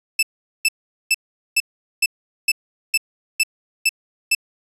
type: tone bursts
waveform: sawtooth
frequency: 2637 Hz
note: E7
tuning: in tune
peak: -10 dBFS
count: 10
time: 0.19-4.35 s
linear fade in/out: 5 ms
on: 38 ms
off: 420 ms
effects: resampled to 32000 Hz